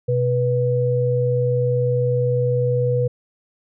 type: tone pair together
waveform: sine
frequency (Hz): 126.04 / 490.1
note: B2 / B4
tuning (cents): +36 / -13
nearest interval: 2 octaves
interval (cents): 2351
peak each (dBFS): -19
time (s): 0.08-3.08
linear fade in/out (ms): 10
effects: none